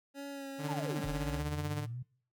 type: tone with vibrato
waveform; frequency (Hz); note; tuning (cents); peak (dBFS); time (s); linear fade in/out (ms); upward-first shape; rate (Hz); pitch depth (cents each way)
25% pulse; 277.2; C#4; 0; -37; 0.14-1.43; 50; sine; 2; 23
type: tone with tremolo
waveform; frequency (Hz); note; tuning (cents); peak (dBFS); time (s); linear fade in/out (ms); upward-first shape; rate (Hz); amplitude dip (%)
sawtooth; 148.6; D3; +21; -29; 0.58-1.87; 50; sine; 16; 55
type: linear two-way sweep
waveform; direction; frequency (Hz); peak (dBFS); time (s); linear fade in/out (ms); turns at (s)
sine; down then up; 946 to 37.15 to 129.1; -38; 0.68-2.03; 10; 1.07
effects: noise-tail reverb RT60 0.5 s tail -22 dB re dry